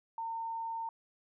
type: tone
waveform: sine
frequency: 910 Hz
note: A#5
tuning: 42 cents flat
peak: -35 dBFS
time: 0.18-0.89 s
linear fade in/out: 2 ms
effects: none